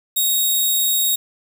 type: tone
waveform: 5% pulse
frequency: 3764 Hz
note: A#7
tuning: 16 cents sharp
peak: -8 dBFS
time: 0.16-1.16 s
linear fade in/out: 10 ms
effects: 7-bit